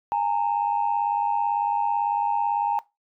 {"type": "tone pair together", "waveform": "sine", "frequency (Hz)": [820, 918], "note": ["G#5", "A#5"], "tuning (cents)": [-22, -27], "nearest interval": "major second", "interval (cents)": 195, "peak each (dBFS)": -23, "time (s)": [0.12, 2.79], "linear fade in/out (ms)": 0, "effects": ["noise-tail reverb RT60 0.2 s tail -19 dB re dry", "tanh soft clip ceiling -15 dBFS"]}